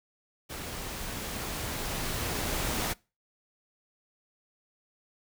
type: noise with level ramp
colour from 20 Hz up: pink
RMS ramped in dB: -39 to -30 dBFS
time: 0.49-2.94 s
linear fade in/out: 20 ms
effects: noise-tail reverb RT60 0.3 s tail -24 dB re dry